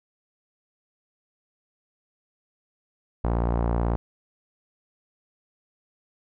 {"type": "tone with low-pass filter", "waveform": "sawtooth", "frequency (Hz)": 58.27, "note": "A#1", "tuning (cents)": 0, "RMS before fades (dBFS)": -24, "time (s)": [3.24, 3.96], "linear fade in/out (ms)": 0, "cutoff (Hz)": 920, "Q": 1.6, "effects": []}